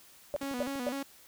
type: tone bursts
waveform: sine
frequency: 579 Hz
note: D5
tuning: 25 cents flat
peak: -28 dBFS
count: 3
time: 0.34-0.889 s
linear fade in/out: 0 ms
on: 23 ms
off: 240 ms
type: click train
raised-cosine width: 2 ms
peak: -35 dBFS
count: 6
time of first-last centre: 0.35-0.757 s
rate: 12.3 Hz
type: tone with vibrato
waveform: sawtooth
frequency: 260.7 Hz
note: C4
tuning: 6 cents flat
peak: -30 dBFS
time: 0.41-1.03 s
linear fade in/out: 5 ms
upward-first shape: square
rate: 3.9 Hz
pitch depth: 100 cents each way
effects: white hiss -57 dBFS RMS until 1.27 s